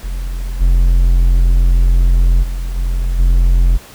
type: tone with level steps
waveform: triangle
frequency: 43.58 Hz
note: F1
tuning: 3 cents flat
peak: -16 / -5 / -15 / -11 / -5 dBFS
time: 0.03-3.78 s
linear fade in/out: 20 ms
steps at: 0.6 / 2.42 / 2.76 / 3.18 s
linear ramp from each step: 20 ms
effects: pink hiss -38 dBFS RMS until 3.94 s